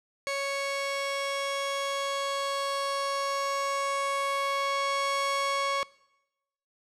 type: tone pair together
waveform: sawtooth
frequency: 554.4 / 1108.7 Hz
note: C#5 / C#6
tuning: 0 / 0 cents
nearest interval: octave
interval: 1200 cents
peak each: -27 / -26 dBFS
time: 0.27-5.83 s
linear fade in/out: 0 ms
effects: noise-tail reverb RT60 0.9 s tail -22 dB re dry + low-pass 8000 Hz 12 dB/octave